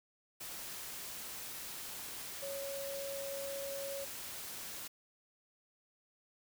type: tone in noise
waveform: sine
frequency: 554.4 Hz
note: C#5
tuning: in tune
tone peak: -40 dBFS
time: 2.42-4.05 s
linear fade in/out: 10 ms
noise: white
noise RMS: -45 dBFS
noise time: 0.4-4.88 s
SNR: +2 dB
effects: none